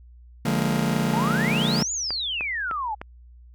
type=chord; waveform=40% pulse; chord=Bb dominant seventh; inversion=first; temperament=just; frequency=145.68 / 174.81 / 209.8 / 233.1 Hz; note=D3 / F3 / Ab3 / Bb3; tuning=-14 / +2 / +18 / 0 cents; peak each=-26 dBFS; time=0.45-1.83 s; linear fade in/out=5 ms
type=exponential two-way sweep; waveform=sine; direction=up then down; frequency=812 to 7100 to 812 Hz; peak=-25 dBFS; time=1.13-2.95 s; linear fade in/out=10 ms; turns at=1.92 s
type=click train; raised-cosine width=0.5 ms; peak=-18 dBFS; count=6; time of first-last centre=1.5-3.015 s; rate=3.3 Hz
effects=added 60 Hz sine -45 dBFS peak until 3.54 s